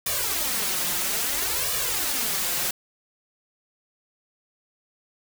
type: noise with flanger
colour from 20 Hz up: white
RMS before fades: -26 dBFS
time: 0.06-2.71 s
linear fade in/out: 5 ms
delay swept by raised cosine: 1.7 to 5.7 ms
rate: 0.6 Hz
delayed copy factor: +0.85
effects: none